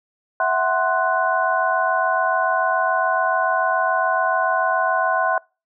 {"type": "tone cluster", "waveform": "sine", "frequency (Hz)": [657, 744, 1045, 1484], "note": ["E5", "F#5", "C6", "F#6"], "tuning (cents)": [-6, 9, -2, 5], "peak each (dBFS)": -22, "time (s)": [0.4, 5.38], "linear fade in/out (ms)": 2, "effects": ["noise-tail reverb RT60 0.3 s tail -26 dB re dry"]}